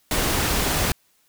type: noise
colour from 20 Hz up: pink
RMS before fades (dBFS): -22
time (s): 0.11-0.92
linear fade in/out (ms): 2
effects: white hiss -63 dBFS RMS until 1.28 s